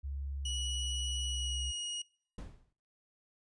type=tone; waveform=sine; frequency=69.3 Hz; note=C#2; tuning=in tune; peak=-36 dBFS; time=0.03-1.72 s; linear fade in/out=20 ms
type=tone with pitch glide; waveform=sawtooth; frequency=2928 to 2886 Hz; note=F#7 to F#7; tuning=-19 to -44 cents; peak=-33 dBFS; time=0.45-2.02 s; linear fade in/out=5 ms; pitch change=-25 cents; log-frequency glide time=1.27-1.69 s
type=noise with exponential decay; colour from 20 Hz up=brown; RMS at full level=-38 dBFS; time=2.38-2.73 s; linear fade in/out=5 ms; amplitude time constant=75 ms
effects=noise-tail reverb RT60 0.5 s tail -23 dB re dry + resampled to 22050 Hz